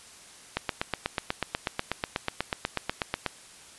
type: click train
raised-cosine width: 0.3 ms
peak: -10 dBFS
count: 23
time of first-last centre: 0.57-3.263 s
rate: 8.17 Hz
effects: white hiss -50 dBFS RMS until 3.78 s + resampled to 24000 Hz